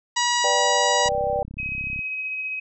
harmonic tone, 964 Hz, B5, 42 cents flat, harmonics 1 / 2 / 3 / 4 / 5 / 6 / 7 / 8, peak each -23 / -26 / -28 / -29 / -30 / -31 / -31 / -32 dBFS, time 0.16-1.09 s, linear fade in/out 10 ms
sine chord, G major, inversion first, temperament just, 490 / 588 / 784 Hz, B4 / D5 / G5, -14 / +2 / 0 cents, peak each -27 / -24 / -25 dBFS, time 0.44-1.43 s, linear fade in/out 2 ms
click train, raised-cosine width 5 ms, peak -25 dBFS, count 32, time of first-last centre 1.06-1.991 s, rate 33.3 Hz
sine tone with tremolo, 2537 Hz, D#7, 33 cents sharp, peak -25 dBFS, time 1.58-2.6 s, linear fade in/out 10 ms, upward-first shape sine, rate 15 Hz, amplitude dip 25%
effects none

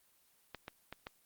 clicks, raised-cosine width 0.3 ms, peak -27 dBFS, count 4, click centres 0.547 / 0.681 / 0.926 / 1.069 s, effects white hiss -70 dBFS RMS until 1.25 s + Opus 24 kbps

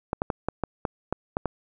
clicks, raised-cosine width 1 ms, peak -11 dBFS, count 9, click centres 0.131 / 0.219 / 0.302 / 0.486 / 0.637 / 0.852 / 1.126 / 1.369 / 1.457 s, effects none

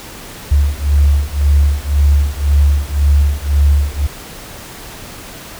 sine beating tone pair, 70.9 / 72.8 Hz, C#2 / D2, +40 / -15 cents, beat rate 1.9 Hz, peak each -12 dBFS, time 0.51-4.07 s, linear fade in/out 10 ms, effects pink hiss -32 dBFS RMS until 5.59 s

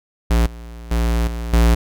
square tone with level steps, 57.8 Hz, A#1, 14 cents flat, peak -13 / -33 / -16 / -24 / -11 dBFS, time 0.3-1.75 s, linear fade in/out 10 ms, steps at 0.46 / 0.91 / 1.27 / 1.53 s, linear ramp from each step 5 ms, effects none

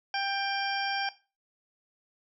harmonic tone, 791 Hz, G5, 15 cents sharp, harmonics 1 / 2 / 3 / 4 / 6 / 7, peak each -31 / -34 / -36 / -37 / -39 / -39 dBFS, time 0.14-1.09 s, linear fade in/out 2 ms, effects noise-tail reverb RT60 0.3 s tail -17 dB re dry

